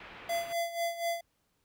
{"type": "low-pass noise", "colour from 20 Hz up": "white", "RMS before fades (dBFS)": -49, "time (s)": [0, 0.53], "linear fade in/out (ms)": 5, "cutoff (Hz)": 2700, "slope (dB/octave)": 24}
{"type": "tone with tremolo", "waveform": "square", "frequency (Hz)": 680, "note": "F5", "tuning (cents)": -46, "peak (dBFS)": -29, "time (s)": [0.29, 1.21], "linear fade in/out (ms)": 5, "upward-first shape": "sine", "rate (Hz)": 4.1, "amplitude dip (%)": 75}
{"effects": ["pink hiss -75 dBFS RMS until 1.64 s"]}